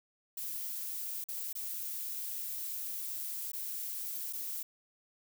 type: noise with dropouts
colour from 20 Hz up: violet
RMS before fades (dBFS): -39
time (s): 0.37-4.63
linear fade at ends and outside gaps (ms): 5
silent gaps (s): 1.241-1.286 / 1.529-1.552 / 3.518-3.533 / 4.328-4.332
effects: none